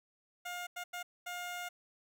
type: tone bursts at uneven times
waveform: 15% pulse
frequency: 710 Hz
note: F5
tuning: 28 cents sharp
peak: -33 dBFS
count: 4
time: 0.45-0.67 / 0.76-0.84 / 0.93-1.03 / 1.26-1.69 s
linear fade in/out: 10 ms
effects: none